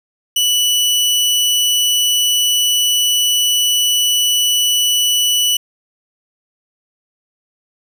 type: tone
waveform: sawtooth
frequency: 2960 Hz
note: F#7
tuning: in tune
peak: -9 dBFS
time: 0.36-5.57 s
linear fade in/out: 5 ms
effects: none